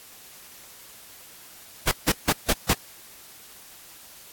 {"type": "noise bursts", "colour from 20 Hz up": "pink", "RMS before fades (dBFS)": -20, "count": 5, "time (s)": [1.87, 2.735], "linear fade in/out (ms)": 5, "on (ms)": 45, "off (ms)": 160, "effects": ["white hiss -47 dBFS RMS until 4.32 s", "AAC 64 kbps"]}